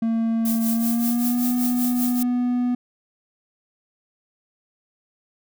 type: tone with pitch glide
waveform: triangle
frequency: 226.9 to 246 Hz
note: A#3 to B3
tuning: -47 to -7 cents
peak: -17 dBFS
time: 0.02-2.75 s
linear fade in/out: 5 ms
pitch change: +140 cents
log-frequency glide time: 0.68-1.45 s
type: noise with tremolo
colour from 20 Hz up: violet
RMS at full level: -26 dBFS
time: 0.45-2.23 s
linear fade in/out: 5 ms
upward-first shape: triangle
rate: 5.2 Hz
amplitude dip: 75%
effects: none